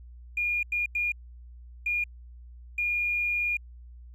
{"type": "tone bursts at uneven times", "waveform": "triangle", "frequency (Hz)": 2426, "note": "D#7", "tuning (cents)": -44, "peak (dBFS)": -21, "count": 5, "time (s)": [[0.37, 0.63], [0.72, 0.86], [0.95, 1.12], [1.86, 2.04], [2.78, 3.57]], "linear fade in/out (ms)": 5, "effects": ["tanh soft clip ceiling -23 dBFS", "added 60 Hz sine -44 dBFS peak until 4.14 s"]}